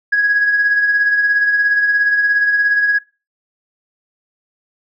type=tone with tremolo; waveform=sine; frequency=1661.2 Hz; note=G#6; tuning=in tune; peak=-8 dBFS; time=0.12-2.99 s; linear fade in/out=10 ms; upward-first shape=sine; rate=17 Hz; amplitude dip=45%; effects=noise-tail reverb RT60 0.3 s tail -21 dB re dry + tanh soft clip ceiling -6 dBFS